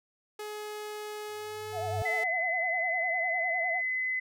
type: tone with pitch glide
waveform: sawtooth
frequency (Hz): 422 to 436.1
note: G#4 to A4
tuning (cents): +28 to -15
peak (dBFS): -33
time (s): 0.39-2.24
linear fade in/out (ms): 5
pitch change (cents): +57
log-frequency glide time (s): 1.35-2.08
type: tone with exponential growth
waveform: sine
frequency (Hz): 99.9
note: G2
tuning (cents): +33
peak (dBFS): -29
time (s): 1.28-2.02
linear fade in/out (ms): 0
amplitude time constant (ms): 160
type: tone with vibrato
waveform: sine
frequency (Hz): 697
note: F5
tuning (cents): -4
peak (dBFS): -32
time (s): 1.72-3.82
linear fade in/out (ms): 50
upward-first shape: triangle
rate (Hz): 9.9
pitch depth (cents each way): 140
type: tone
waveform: sine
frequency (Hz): 2027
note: B6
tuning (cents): +45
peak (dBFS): -28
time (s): 2.05-4.2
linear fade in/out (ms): 10
effects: none